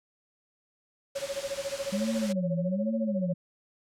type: noise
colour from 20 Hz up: white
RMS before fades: -37 dBFS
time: 1.15-2.33 s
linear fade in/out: 10 ms
type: tone with tremolo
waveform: sine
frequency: 554.4 Hz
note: C#5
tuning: in tune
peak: -28 dBFS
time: 1.15-3.33 s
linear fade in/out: 10 ms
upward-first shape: sine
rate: 14 Hz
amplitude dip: 100%
type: tone with vibrato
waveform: sine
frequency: 195 Hz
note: G3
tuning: 9 cents flat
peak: -27 dBFS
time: 1.92-3.34 s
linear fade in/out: 10 ms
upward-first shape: sine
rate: 1.2 Hz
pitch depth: 260 cents each way
effects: low-pass 7000 Hz 12 dB/octave